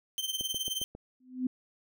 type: tone with tremolo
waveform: sawtooth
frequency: 3115 Hz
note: G7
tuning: 12 cents flat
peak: -25 dBFS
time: 0.18-0.84 s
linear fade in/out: 0 ms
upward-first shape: triangle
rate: 19 Hz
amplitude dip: 85%
type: click train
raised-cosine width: 2 ms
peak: -30 dBFS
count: 5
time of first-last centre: 0.41-0.951 s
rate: 7.4 Hz
type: tone with exponential growth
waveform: sine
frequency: 254.5 Hz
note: C4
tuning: 48 cents flat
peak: -24 dBFS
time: 1.2-1.47 s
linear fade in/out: 5 ms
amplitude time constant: 57 ms
effects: none